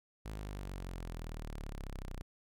sawtooth exponential sweep, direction down, 53.9 to 30.36 Hz, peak -37 dBFS, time 0.25-2.22 s, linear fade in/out 10 ms, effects none

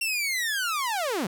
sawtooth linear sweep, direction down, 2754 to 158.6 Hz, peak -22 dBFS, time 0.01-1.27 s, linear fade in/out 5 ms, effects none

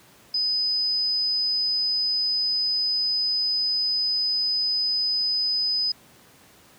sine tone, 5010 Hz, D#8, 11 cents sharp, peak -21 dBFS, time 0.34-5.92 s, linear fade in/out 5 ms, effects pink hiss -53 dBFS RMS until 6.78 s + high-pass 100 Hz 12 dB/octave

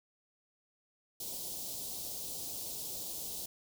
white band-stop noise, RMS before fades -41 dBFS, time 1.2-3.46 s, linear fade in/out 5 ms, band 750 to 3700 Hz, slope 24 dB/octave, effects none

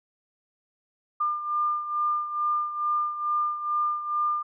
sine beating tone pair, 1200 / 1202.3 Hz, D6 / D6, +37 / +40 cents, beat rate 2.3 Hz, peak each -25 / -31 dBFS, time 1.2-4.43 s, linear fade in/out 10 ms, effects none

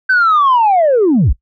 sine linear sweep, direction down, 1550 to 33.9 Hz, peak -6 dBFS, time 0.09-1.33 s, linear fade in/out 10 ms, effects noise-tail reverb RT60 0.1 s tail -21 dB re dry + tanh soft clip ceiling -5 dBFS

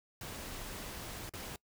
pink noise with dropouts, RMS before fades -44 dBFS, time 0.21-1.56 s, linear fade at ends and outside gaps 2 ms, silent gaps 1.294-1.336 s, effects noise-tail reverb RT60 0.1 s tail -23 dB re dry

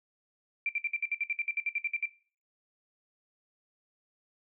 sine tone bursts, 2358 Hz, D7, 6 cents sharp, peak -27 dBFS, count 16, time 0.66-2.056 s, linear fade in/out 2 ms, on 31 ms, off 60 ms, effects noise-tail reverb RT60 0.4 s tail -18 dB re dry

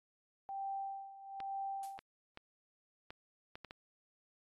sine tone with tremolo, 784 Hz, G5, in tune, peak -37 dBFS, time 0.49-1.98 s, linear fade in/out 0 ms, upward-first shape sine, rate 1.1 Hz, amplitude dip 80%
clicks, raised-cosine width 0.3 ms, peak -31 dBFS, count 7, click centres 1.403 / 1.99 / 2.374 / 3.105 / 3.555 / 3.647 / 3.709 s
blue noise with exponential decay, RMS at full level -49 dBFS, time 1.83-2.02 s, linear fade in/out 2 ms, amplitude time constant 41 ms
effects AAC 32 kbps

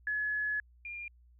sine tone pair in turn, 1700 / 2404 Hz, G#6 / D7, +40 / +40 cents, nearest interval tritone, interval 600 cents, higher second, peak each -30 / -39 dBFS, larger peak first, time 0.07-0.6 / 0.85-1.08 s, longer first, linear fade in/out 2 ms, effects added 60 Hz sine -58 dBFS peak until 1.39 s

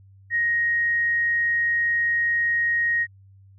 sine tone, 1875 Hz, A#6, 10 cents sharp, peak -19 dBFS, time 0.3-3.07 s, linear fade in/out 50 ms, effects added 97 Hz sine -48 dBFS peak until 3.58 s

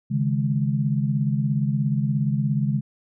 sine chord, C# suspended second, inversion none, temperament equal, 138.59 / 155.56 / 207.7 Hz, C#3 / D#3 / G#3, 0 / 0 / 0 cents, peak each -22 / -26 / -25 dBFS, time 0.1-2.81 s, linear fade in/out 20 ms, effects none

